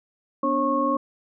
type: tone cluster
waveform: sine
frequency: 248.8 / 291.6 / 543 / 1094 Hz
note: B3 / D4 / C#5 / C#6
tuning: +13 / -12 / -36 / -23 cents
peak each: -28 / -26 / -26 / -23 dBFS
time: 0.43-0.97 s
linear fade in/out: 5 ms
effects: none